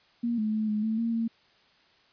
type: tone with pitch steps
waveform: sine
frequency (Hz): 235.9 / 215.1 / 216.6 / 211.7 / 220.6 / 230.4 / 228.1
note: A#3 / A3 / A3 / G#3 / A3 / A#3 / A#3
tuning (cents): +21 / -39 / -27 / +33 / +5 / -20 / -37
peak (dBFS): -25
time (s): 0.23-1.28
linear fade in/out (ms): 10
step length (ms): 150
effects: white hiss -62 dBFS RMS until 2.12 s + resampled to 11025 Hz